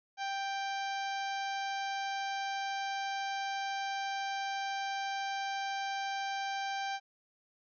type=harmonic tone; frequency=786 Hz; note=G5; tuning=4 cents sharp; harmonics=1 / 2 / 3 / 4 / 5 / 6 / 7 / 8; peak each=-35 / -41 / -45 / -47 / -49 / -51 / -52 / -53 dBFS; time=0.17-7 s; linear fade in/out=50 ms; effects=none